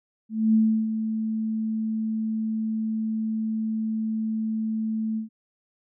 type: tone with ADSR envelope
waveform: sine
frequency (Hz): 220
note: A3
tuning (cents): 0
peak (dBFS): -15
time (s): 0.29-5.29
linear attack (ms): 250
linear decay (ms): 330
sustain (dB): -9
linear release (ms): 120
effects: none